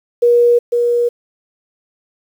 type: tone with echo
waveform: sine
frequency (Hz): 478.2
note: A#4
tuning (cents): +44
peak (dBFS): -7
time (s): 0.22-0.59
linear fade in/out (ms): 10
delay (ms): 500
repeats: 1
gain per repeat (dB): -4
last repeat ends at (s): 1.09
effects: 7-bit